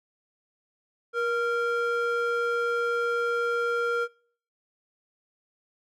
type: ring-modulated tone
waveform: triangle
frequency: 930 Hz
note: A#5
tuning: 4 cents flat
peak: -19 dBFS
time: 1.13-4.08 s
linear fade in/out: 50 ms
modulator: 456 Hz
effects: noise-tail reverb RT60 0.5 s tail -24 dB re dry